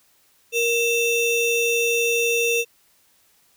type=ring-modulated tone; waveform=square; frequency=1568 Hz; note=G6; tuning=in tune; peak=-16 dBFS; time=0.52-2.65 s; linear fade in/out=50 ms; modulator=1100 Hz; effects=white hiss -60 dBFS RMS until 3.56 s